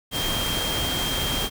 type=tone in noise; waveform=sine; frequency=3197 Hz; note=G7; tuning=33 cents sharp; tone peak=-27 dBFS; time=0.11-1.5 s; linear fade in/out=50 ms; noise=pink; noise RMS=-27 dBFS; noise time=0.11-1.5 s; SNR=-3 dB; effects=none